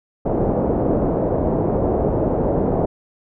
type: low-pass noise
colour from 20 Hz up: white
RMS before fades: -19 dBFS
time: 0.25-2.86 s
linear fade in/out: 10 ms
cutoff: 620 Hz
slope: 24 dB/octave
effects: none